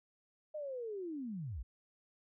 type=linear sweep; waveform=sine; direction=down; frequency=622.3 to 45.29 Hz; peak=-39 dBFS; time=0.54-1.63 s; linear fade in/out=10 ms; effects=none